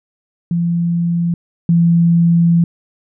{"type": "tone pair in turn", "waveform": "sine", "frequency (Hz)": [170.8, 169.33], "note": ["F3", "E3"], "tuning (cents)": [-38, 47], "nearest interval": "unison", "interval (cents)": 15, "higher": "first", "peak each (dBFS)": [-13, -8], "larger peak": "second", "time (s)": [[0.51, 1.34], [1.69, 2.64]], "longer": "second", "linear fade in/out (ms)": 2, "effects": []}